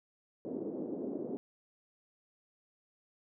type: band-pass noise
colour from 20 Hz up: pink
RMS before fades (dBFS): -39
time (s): 0.45-1.37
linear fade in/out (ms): 0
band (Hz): 250 to 440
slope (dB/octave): 24
effects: none